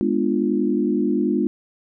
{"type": "chord", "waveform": "sine", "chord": "G# diminished seventh", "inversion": "none", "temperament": "equal with one note detuned", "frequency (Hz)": [207.7, 246.9, 298.3, 349.2], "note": ["G#3", "B3", "D4", "F4"], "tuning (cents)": [0, 0, 27, 0], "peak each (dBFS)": -23, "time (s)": [0.01, 1.47], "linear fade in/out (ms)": 0, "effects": []}